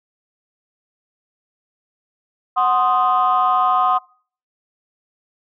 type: chord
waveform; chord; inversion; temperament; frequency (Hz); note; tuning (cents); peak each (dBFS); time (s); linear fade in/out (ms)
sine; C diminished; second; equal; 740 / 1046.5 / 1244.5; Gb5 / C6 / Eb6; 0 / 0 / 0; -17; 2.56-3.99; 20
effects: noise-tail reverb RT60 0.5 s tail -26 dB re dry + tanh soft clip ceiling -7 dBFS